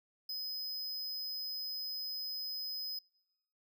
square tone, 5040 Hz, D#8, 21 cents sharp, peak -38 dBFS, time 0.29-2.99 s, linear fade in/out 5 ms, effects noise-tail reverb RT60 0.9 s tail -26 dB re dry

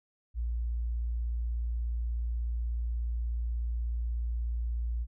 sine tone, 58.27 Hz, A#1, in tune, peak -29 dBFS, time 0.34-5.07 s, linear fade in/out 50 ms, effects none

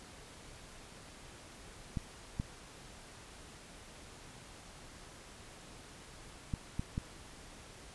clicks, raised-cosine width 5 ms, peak -22 dBFS, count 5, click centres 1.972 / 2.399 / 6.538 / 6.795 / 6.979 s, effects pink hiss -53 dBFS RMS until 7.94 s + resampled to 24000 Hz

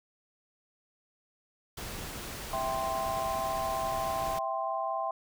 pink noise, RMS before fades -40 dBFS, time 1.77-4.39 s, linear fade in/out 5 ms
sine chord, C major, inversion first, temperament equal, 659.3 / 784 / 1046.5 Hz, E5 / G5 / C6, 0 / 0 / 0 cents, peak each -34 dBFS, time 2.53-5.11 s, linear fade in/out 2 ms
effects none

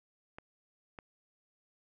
clicks, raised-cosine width 0.5 ms, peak -30 dBFS, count 2, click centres 0.385 / 0.988 s, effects none

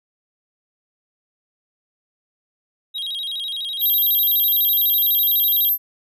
triangle tone with vibrato, 3520 Hz, A7, in tune, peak -23 dBFS, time 2.94-5.7 s, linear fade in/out 20 ms, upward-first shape square, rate 12 Hz, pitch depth 140 cents each way
sine tone, 12350 Hz, G9, 27 cents flat, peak -15 dBFS, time 3.79-5.78 s, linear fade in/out 50 ms
effects none

